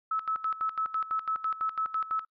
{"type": "tone with tremolo", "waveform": "sine", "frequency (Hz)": 1300, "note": "E6", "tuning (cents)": -24, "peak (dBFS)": -26, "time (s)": [0.11, 2.25], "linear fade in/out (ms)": 5, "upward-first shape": "square", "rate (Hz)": 6, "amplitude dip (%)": 80, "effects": ["noise-tail reverb RT60 0.1 s tail -26 dB re dry", "resampled to 11025 Hz"]}